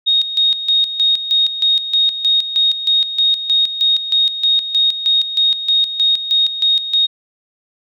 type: tone with tremolo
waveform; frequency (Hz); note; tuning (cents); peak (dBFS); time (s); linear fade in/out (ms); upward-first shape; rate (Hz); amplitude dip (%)
sine; 3729; A#7; 0; -10; 0.06-7.07; 20; square; 3.2; 70
effects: none